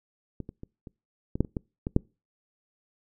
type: clicks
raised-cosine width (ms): 3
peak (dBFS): -22 / -26 / -27 / -29 / -19 / -9 / -26 / -17 / -17 / -7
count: 10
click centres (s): 0.403 / 0.491 / 0.634 / 0.872 / 1.355 / 1.406 / 1.448 / 1.568 / 1.869 / 1.964
effects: noise-tail reverb RT60 0.3 s tail -26 dB re dry